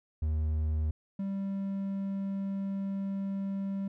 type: tone pair in turn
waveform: triangle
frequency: 77.5 / 195.84 Hz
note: D#2 / G3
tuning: -6 / -1 cents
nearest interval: octave + major third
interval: 1605 cents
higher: second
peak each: -25 / -29 dBFS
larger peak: first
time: 0.22-0.91 / 1.19-3.88 s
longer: second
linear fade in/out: 5 ms
effects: none